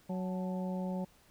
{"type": "harmonic tone with a mistuned harmonic", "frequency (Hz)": 185, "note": "F#3", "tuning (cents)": 0, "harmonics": [1, 2, 3, 4, 5], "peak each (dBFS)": [-34, -46, -42, -49, -47], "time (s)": [0.09, 1.05], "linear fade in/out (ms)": 10, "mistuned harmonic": 5, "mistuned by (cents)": -92, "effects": ["pink hiss -64 dBFS RMS until 1.3 s"]}